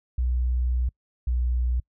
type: tone pair in turn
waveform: sine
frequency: 61.74 / 61.14 Hz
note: B1 / B1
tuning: 0 / -17 cents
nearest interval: unison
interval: 17 cents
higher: first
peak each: -21 dBFS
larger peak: neither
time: 0.18-0.89 / 1.27-1.8 s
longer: first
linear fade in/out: 5 ms
effects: noise-tail reverb RT60 0.1 s tail -26 dB re dry